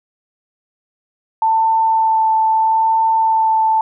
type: tone with vibrato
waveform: sine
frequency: 888 Hz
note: A5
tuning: 16 cents sharp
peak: -11 dBFS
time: 1.42-3.81 s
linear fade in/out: 2 ms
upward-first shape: sine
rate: 0.77 Hz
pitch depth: 11 cents each way
effects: none